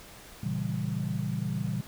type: chord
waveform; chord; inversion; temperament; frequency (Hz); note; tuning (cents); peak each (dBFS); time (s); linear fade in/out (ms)
sine; A# diminished seventh; none; equal; 116.54 / 138.59 / 164.81 / 196; A#2 / C#3 / E3 / G3; 0 / 0 / 0 / 0; -34; 0.43-1.81; 5
effects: pink hiss -49 dBFS RMS until 1.87 s